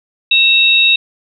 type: tone pair together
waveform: sine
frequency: 2671 / 3780 Hz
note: E7 / A#7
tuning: +22 / +23 cents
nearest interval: tritone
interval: 601 cents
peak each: -10 dBFS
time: 0.31-0.96 s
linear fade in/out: 5 ms
effects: none